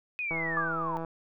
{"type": "linear sweep", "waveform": "sine", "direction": "down", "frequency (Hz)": [2526, 881], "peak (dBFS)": -30, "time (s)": [0.19, 0.97], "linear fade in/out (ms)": 0}
{"type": "click train", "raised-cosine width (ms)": 1, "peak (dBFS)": -23, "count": 122, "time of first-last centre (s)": [0.31, 1.048], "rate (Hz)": 164}
{"type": "tone with exponential decay", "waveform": "sine", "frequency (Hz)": 1174.7, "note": "D6", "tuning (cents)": 0, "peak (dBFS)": -24, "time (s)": [0.57, 0.88], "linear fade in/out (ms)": 1, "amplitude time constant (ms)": 67}
{"effects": []}